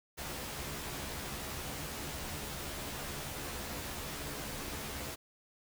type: noise with comb filter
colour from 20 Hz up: pink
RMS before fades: -41 dBFS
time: 0.17-5.16 s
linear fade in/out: 20 ms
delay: 14 ms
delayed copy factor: +0.7
effects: none